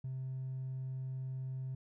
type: tone with hard clipping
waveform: sine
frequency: 130.81 Hz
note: C3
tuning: in tune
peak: -38 dBFS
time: 0.04-1.75 s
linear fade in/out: 5 ms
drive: 1 dB
effects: none